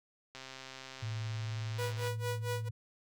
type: click train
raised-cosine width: 0.2 ms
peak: -29 dBFS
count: 229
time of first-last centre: 0.35-2.077 s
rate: 132 Hz
type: tone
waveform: sine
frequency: 110 Hz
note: A2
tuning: in tune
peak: -35 dBFS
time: 1.02-2.71 s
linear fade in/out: 10 ms
type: tone with tremolo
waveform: sawtooth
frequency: 488.3 Hz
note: B4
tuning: 20 cents flat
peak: -30 dBFS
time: 1.78-2.69 s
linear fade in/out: 10 ms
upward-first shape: sine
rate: 4.4 Hz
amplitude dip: 95%
effects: none